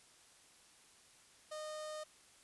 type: tone with notch filter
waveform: sawtooth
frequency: 614 Hz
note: D#5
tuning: 23 cents flat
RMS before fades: -45 dBFS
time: 1.51-2.04 s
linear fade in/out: 10 ms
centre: 2300 Hz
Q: 1.7
effects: white hiss -64 dBFS RMS until 2.43 s + resampled to 24000 Hz